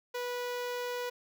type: tone with notch filter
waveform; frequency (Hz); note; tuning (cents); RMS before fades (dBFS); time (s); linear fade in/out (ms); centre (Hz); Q
sawtooth; 490; B4; -14; -36; 0.14-1.1; 10; 8900; 1.5
effects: none